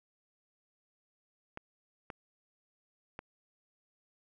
clicks, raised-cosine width 0.5 ms, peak -26 dBFS, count 3, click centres 1.574 / 2.102 / 3.191 s, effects none

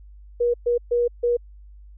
sine tone bursts at uneven times, 479.6 Hz, A#4, 49 cents sharp, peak -17 dBFS, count 4, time 0.4-0.54 / 0.66-0.78 / 0.91-1.08 / 1.23-1.37 s, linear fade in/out 10 ms, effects added 50 Hz sine -42 dBFS peak until 1.97 s

